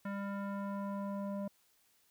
square tone with low-pass filter sweep, 199.4 Hz, G3, 30 cents sharp, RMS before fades -39 dBFS, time 0.05-1.48 s, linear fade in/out 5 ms, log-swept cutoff 1600 to 740 Hz, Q 2.2, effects white hiss -71 dBFS RMS until 2.1 s

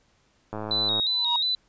click train, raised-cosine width 1 ms, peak -19 dBFS, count 51, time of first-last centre 0.53-0.997 s, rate 107 Hz
sine tone with vibrato, 3883 Hz, B7, 30 cents flat, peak -22 dBFS, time 0.71-1.55 s, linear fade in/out 2 ms, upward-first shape square, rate 2.8 Hz, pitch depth 50 cents each way
triangle tone with exponential growth, 954 Hz, A#5, 40 cents sharp, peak -20 dBFS, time 1.04-1.36 s, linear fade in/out 2 ms, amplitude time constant 68 ms
effects pink hiss -65 dBFS RMS until 1.68 s + resampled to 16000 Hz

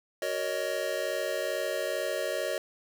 square chord, D# minor seventh, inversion first, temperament just, 373.4 / 466.7 / 560 / 622.3 Hz, F#4 / A#4 / C#5 / D#5, +16 / +2 / +18 / 0 cents, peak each -39 / -38 / -34 / -34 dBFS, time 0.22-2.58 s, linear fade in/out 2 ms, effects none

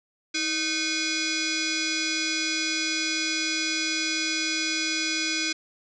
sine tone with frequency modulation, 1247 Hz, D#6, 3 cents sharp, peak -24 dBFS, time 0.34-5.53 s, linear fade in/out 10 ms, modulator 927 Hz, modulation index 5.3, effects none

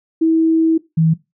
sine tone pair in turn, 323.9 / 161.34 Hz, E4 / E3, -30 / -37 cents, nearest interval octave, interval 1207 cents, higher first, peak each -10 dBFS, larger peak neither, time 0.21-0.78 / 0.97-1.14 s, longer first, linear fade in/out 10 ms, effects noise-tail reverb RT60 0.2 s tail -18 dB re dry

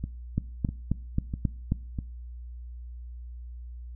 two click trains, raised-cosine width 5 ms, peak -12 / -19 dBFS, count 6 / 4, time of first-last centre 0.38-1.72 / 0.04-1.988 s, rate 3.73 / 1.54 Hz, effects noise-tail reverb RT60 0.5 s tail -22 dB re dry + added 60 Hz sine -38 dBFS peak until 3.95 s

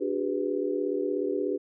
sine chord, G# half-diminished seventh, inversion second, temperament equal with one note detuned, 293.7 / 370 / 406.8 / 493.9 Hz, D4 / F#4 / G#4 / B4, 0 / 0 / -36 / 0 cents, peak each -32 / -31 / -30 / -33 dBFS, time 0-1.58 s, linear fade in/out 20 ms, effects none

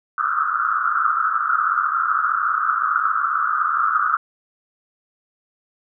white band-pass noise, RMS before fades -20 dBFS, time 0.18-4.17 s, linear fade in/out 2 ms, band 1200 to 1400 Hz, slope 96 dB/octave, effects none

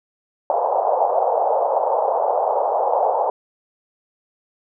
white band-pass noise, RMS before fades -19 dBFS, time 0.5-3.3 s, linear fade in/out 2 ms, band 490 to 880 Hz, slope 48 dB/octave, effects none

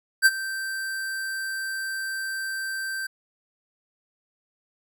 square tone with ADSR envelope, 1562 Hz, G6, 7 cents flat, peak -12 dBFS, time 0.22-3.07 s, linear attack 39 ms, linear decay 38 ms, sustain -17 dB, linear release 8 ms, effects none

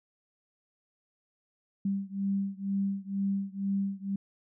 sine beating tone pair, 196 / 198.1 Hz, G3 / G3, 0 / +18 cents, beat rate 2.1 Hz, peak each -31 / -32 dBFS, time 1.85-4.16 s, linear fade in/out 5 ms, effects none

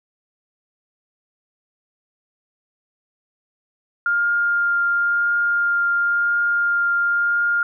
sine tone with vibrato, 1405 Hz, F6, 10 cents sharp, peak -16 dBFS, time 4.06-7.63 s, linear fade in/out 2 ms, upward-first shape triangle, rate 0.96 Hz, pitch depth 9 cents each way, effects none

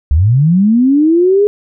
sine linear sweep, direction up, 65.2 to 420 Hz, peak -6 dBFS, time 0.11-1.47 s, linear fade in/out 0 ms, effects none

